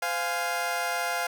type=chord; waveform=20% pulse; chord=F minor; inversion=second; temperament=equal with one note detuned; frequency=513.1 / 698.5 / 830.6 Hz; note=C5 / F5 / Ab5; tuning=-34 / 0 / 0 cents; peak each=-30 / -24 / -28 dBFS; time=0.02-1.27 s; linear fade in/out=5 ms; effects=none